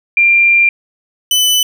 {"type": "tone pair in turn", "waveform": ["sine", "sawtooth"], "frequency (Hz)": [2382, 3001], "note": ["D7", "F#7"], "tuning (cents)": [24, 24], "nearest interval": "major third", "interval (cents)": 400, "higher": "second", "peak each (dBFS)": -6, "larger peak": "neither", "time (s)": [[0.17, 0.69], [1.31, 1.63]], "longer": "first", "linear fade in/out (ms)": 2, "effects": []}